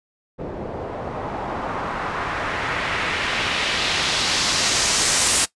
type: noise with low-pass filter sweep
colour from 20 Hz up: white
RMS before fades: -23 dBFS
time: 0.38-5.46 s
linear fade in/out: 20 ms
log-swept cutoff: 470 to 9100 Hz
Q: 1.3
effects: noise-tail reverb RT60 0.1 s tail -18 dB re dry + resampled to 24000 Hz